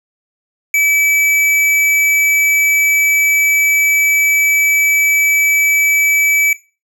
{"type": "tone", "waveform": "square", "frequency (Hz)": 2300, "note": "D7", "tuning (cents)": -37, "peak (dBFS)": -11, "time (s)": [0.74, 6.53], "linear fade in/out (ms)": 2, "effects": ["noise-tail reverb RT60 0.3 s tail -17 dB re dry"]}